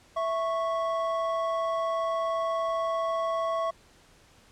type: tone pair together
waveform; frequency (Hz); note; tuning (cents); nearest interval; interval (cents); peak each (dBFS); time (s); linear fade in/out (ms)
triangle; 659.3 / 1105.7; E5 / C#6; 0 / -5; major sixth; 895; -26 / -28; 0.16-3.71; 10
effects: pink hiss -58 dBFS RMS until 4.51 s + low-pass 9000 Hz 12 dB/octave